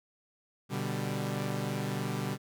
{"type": "chord", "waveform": "sawtooth", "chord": "G major", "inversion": "first", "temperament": "equal", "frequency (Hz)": [123.47, 146.83, 196], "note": ["B2", "D3", "G3"], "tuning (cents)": [0, 0, 0], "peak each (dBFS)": -32, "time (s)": [0.69, 2.38], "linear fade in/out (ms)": 50, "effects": []}